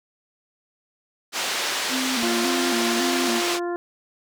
white band-pass noise, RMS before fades -26 dBFS, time 1.32-3.6 s, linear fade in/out 50 ms, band 360 to 5000 Hz, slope 12 dB/octave
sine tone with vibrato, 246.9 Hz, B3, in tune, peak -25 dBFS, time 1.89-3.42 s, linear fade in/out 50 ms, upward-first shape square, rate 1.8 Hz, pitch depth 89 cents each way
harmonic tone, 348.8 Hz, F4, 2 cents flat, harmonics 1 / 2 / 3 / 4 / 5, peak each -25 / -32 / -36 / -39 / -41 dBFS, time 2.23-3.76 s, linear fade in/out 0 ms
effects none

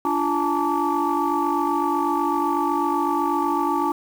sine tone cluster, 290.6 / 344.2 / 853 / 901 / 1154 Hz, D4 / F4 / G#5 / A5 / D6, -18 / -25 / +46 / +41 / -31 cents, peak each -25 dBFS, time 0.05-3.92 s, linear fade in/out 2 ms, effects tanh soft clip ceiling -11 dBFS + 7-bit

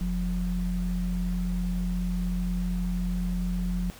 sine tone pair together, 44.66 / 178.9 Hz, F1 / F3, +39 / +42 cents, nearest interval 2 octaves, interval 2403 cents, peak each -28 dBFS, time 0.01-3.9 s, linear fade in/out 0 ms, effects pink hiss -48 dBFS RMS until 3.99 s

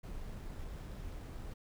brown noise with sample-and-hold, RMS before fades -44 dBFS, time 0.03-1.54 s, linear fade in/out 10 ms, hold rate 8820 Hz, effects none

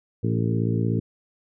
harmonic tone with a mistuned harmonic, 56.6 Hz, A1, 50 cents sharp, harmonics 2 / 3 / 4 / 5 / 6 / 7 / 8, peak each -23 / -27 / -29 / -31 / -33 / -34 / -35 dBFS, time 0.23-1 s, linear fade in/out 10 ms, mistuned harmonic 7, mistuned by +21 cents, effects none

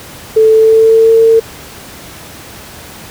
sine tone with pitch glide, 440 to 451.8 Hz, A4 to A4, 0 to +46 cents, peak -3 dBFS, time 0.36-1.4 s, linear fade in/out 10 ms, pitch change +46 cents, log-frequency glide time 0.52-1.12 s, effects pink hiss -31 dBFS RMS until 3.1 s + high-pass 60 Hz 12 dB/octave

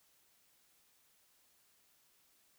silence, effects white hiss -71 dBFS RMS until 2.58 s

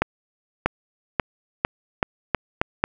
accelerating click train, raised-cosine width 0.5 ms, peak -3 dBFS, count 8, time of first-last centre 0.02-2.84 s, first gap 640 ms, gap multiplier 0.84, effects none

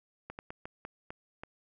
slowing click train, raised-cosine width 0.5 ms, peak -26 dBFS, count 7, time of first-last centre 0.3-1.435 s, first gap 89 ms, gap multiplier 1.3, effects none

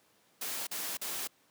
white noise bursts, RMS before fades -37 dBFS, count 3, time 0.41-1.274 s, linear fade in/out 5 ms, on 260 ms, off 42 ms, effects pink hiss -67 dBFS RMS until 1.5 s + high-pass 200 Hz 12 dB/octave

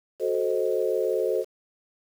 sine chord, F# diminished seventh, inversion none, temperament equal with one note detuned, 370 / 437.2 / 523.3 / 622.3 Hz, F#4 / A4 / C5 / Eb5, 0 / -11 / 0 / 0 cents, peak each -28 / -26 / -27 / -32 dBFS, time 0.19-1.45 s, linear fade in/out 50 ms, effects 8-bit

